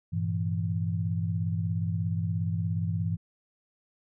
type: chord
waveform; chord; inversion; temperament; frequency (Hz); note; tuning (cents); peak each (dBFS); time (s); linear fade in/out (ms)
sine; E diminished; first; equal with one note detuned; 99.6 / 116.54 / 164.81; G2 / Bb2 / E3; +28 / 0 / 0; -29 / -35 / -30; 0.12-3.17; 20
effects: none